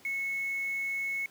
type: tone with quantisation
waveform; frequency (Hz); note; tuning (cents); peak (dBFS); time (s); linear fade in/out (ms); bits
sine; 2196; C#7; -17; -30; 0.05-1.26; 2; 8
effects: pink hiss -57 dBFS RMS until 1.3 s + high-pass 150 Hz 12 dB/octave